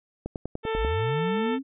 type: click train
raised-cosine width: 2 ms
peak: -18 dBFS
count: 7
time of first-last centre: 0.26-0.848 s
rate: 10.2 Hz
type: harmonic tone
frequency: 444.6 Hz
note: A4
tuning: 18 cents sharp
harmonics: 1 / 2 / 3 / 4 / 5 / 6 / 7 / 8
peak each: -27 / -33 / -37 / -39 / -41 / -43 / -44 / -45 dBFS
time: 0.63-1.59 s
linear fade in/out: 50 ms
type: linear sweep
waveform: sine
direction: up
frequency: 33.49 to 277.2 Hz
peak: -26 dBFS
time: 0.74-1.63 s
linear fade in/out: 50 ms
effects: none